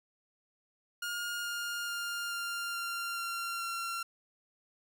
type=tone with pitch steps; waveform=sawtooth; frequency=1422 / 1413 / 1404 / 1395.2 / 1386.3 / 1377.5 / 1368.8 Hz; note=F6 / F6 / F6 / F6 / F6 / F6 / F6; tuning=+31 / +20 / +9 / -2 / -13 / -24 / -35 cents; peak=-31 dBFS; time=1.02-4.03 s; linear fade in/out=5 ms; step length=430 ms; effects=none